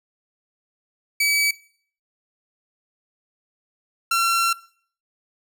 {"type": "tone pair in turn", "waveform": "sawtooth", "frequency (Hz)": [2286, 1359.3], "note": ["D7", "F6"], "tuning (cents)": [-47, -47], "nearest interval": "major sixth", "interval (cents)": 900, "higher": "first", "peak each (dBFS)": -14, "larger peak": "neither", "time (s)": [[1.2, 1.51], [4.11, 4.53]], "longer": "second", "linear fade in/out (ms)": 5, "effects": ["noise-tail reverb RT60 0.5 s tail -19 dB re dry"]}